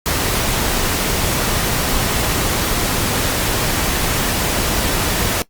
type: noise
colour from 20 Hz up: pink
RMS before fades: -18 dBFS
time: 0.06-5.42 s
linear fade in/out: 0 ms
effects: noise-tail reverb RT60 0.1 s tail -20 dB re dry + Opus 48 kbps